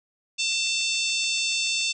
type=harmonic tone; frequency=893 Hz; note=A5; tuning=25 cents sharp; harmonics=3 / 4 / 5 / 6 / 7 / 8 / 9; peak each=-27 / -29 / -31 / -33 / -34 / -35 / -36 dBFS; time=0.38-1.93 s; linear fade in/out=20 ms; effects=none